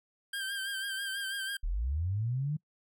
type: tone with vibrato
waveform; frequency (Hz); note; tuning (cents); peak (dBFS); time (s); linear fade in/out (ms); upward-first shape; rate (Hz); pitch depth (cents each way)
25% pulse; 1581; G6; +14; -30; 0.33-1.57; 5; sine; 6.1; 43
type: linear sweep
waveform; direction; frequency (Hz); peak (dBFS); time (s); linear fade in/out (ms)
sine; up; 33.42 to 155.56; -29; 1.63-2.57; 10
effects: noise-tail reverb RT60 0.1 s tail -25 dB re dry